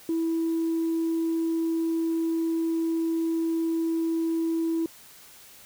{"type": "tone", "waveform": "sine", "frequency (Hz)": 328.4, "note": "E4", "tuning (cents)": -6, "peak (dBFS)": -22, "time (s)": [0.09, 4.86], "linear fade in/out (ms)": 2, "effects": ["tanh soft clip ceiling -20 dBFS", "white hiss -50 dBFS RMS until 5.65 s"]}